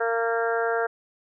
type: harmonic tone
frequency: 230 Hz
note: A#3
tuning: 23 cents flat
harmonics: 2 / 3 / 4 / 5 / 6 / 7 / 8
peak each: -25 / -28 / -34 / -39 / -30 / -31 / -41 dBFS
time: 0-0.87 s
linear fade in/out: 10 ms
effects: none